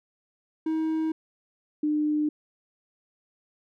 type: tone pair in turn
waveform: triangle / sine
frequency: 317.7 / 301 Hz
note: D#4 / D4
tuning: +36 / +43 cents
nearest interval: minor second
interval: 93 cents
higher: first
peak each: -22 dBFS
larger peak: neither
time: 0.66-1.12 / 1.83-2.29 s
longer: neither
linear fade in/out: 5 ms
effects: none

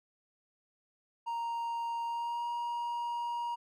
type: tone with pitch glide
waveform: triangle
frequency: 932.3 to 948.6 Hz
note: A#5 to A#5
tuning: 0 to +30 cents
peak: -31 dBFS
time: 1.26-3.56 s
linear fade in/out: 20 ms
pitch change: +30 cents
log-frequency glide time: 2.05-2.46 s
effects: none

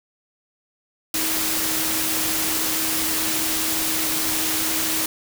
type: tone in noise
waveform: sine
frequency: 317.7 Hz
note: D#4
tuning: 36 cents sharp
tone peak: -31 dBFS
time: 1.14-5.06 s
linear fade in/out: 2 ms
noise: white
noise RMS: -23 dBFS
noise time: 1.14-5.06 s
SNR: -11 dB
effects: none

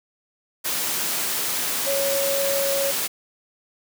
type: tone in noise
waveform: sine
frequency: 554.4 Hz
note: C#5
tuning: in tune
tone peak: -22 dBFS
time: 1.86-2.92 s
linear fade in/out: 20 ms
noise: white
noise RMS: -25 dBFS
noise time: 0.64-3.08 s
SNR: 0 dB
effects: high-pass 150 Hz 12 dB/octave

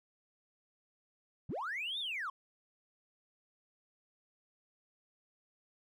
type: linear two-way sweep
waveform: triangle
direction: up then down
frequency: 82.41 to 3729 to 1014 Hz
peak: -33 dBFS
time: 1.49-2.3 s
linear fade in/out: 5 ms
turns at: 1.99 s
effects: tanh soft clip ceiling -33 dBFS

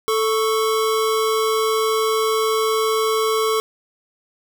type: tone pair together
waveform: square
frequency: 440 / 1108.7 Hz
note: A4 / C#6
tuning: 0 / 0 cents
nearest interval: octave + major third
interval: 1600 cents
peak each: -19 / -23 dBFS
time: 0.08-3.6 s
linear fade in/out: 0 ms
effects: none

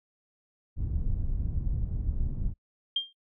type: low-pass noise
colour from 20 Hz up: pink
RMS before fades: -29 dBFS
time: 0.76-2.54 s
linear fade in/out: 50 ms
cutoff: 100 Hz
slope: 12 dB/octave
type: tone with exponential decay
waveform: sine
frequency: 3195 Hz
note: G7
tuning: 32 cents sharp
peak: -21 dBFS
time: 2.96-3.13 s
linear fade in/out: 5 ms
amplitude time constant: 35 ms
effects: noise-tail reverb RT60 0.1 s tail -23 dB re dry

